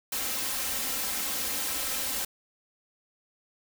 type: noise with comb filter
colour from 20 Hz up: white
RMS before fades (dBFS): -31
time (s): 0.12-2.25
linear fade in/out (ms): 5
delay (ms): 3.8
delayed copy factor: +0.7
effects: none